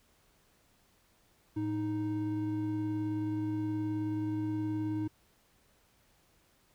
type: tone pair together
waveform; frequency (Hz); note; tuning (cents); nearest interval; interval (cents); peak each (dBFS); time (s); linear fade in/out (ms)
triangle; 110 / 311.1; A2 / D#4; 0 / 0; octave + tritone; 1800; -35 / -30; 1.56-5.08; 10
effects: pink hiss -68 dBFS RMS until 6.74 s